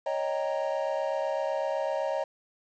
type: chord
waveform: triangle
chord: Eb dominant seventh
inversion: third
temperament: equal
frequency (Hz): 554.4 / 622.3 / 784 / 932.3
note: Db5 / Eb5 / G5 / Bb5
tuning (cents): 0 / 0 / 0 / 0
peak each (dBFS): -29 / -29 / -35 / -34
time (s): 0.06-2.24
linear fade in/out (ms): 5
effects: resampled to 16000 Hz + 9-bit